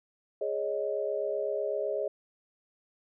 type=chord; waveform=sine; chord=Ab suspended fourth; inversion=none; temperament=equal; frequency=415.3 / 554.4 / 622.3 Hz; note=Ab4 / Db5 / Eb5; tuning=0 / 0 / 0 cents; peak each=-33 dBFS; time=0.41-2.08 s; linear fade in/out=5 ms; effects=none